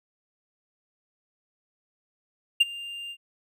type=tone with ADSR envelope; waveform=triangle; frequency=2797 Hz; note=F7; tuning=2 cents sharp; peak=-11 dBFS; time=2.6-3.17 s; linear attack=11 ms; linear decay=25 ms; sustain=-22 dB; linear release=63 ms; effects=none